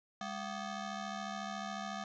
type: ring-modulated tone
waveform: 20% pulse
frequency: 480 Hz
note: B4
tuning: 49 cents flat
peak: -31 dBFS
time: 0.21-2.04 s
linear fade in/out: 2 ms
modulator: 277 Hz
effects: resampled to 16000 Hz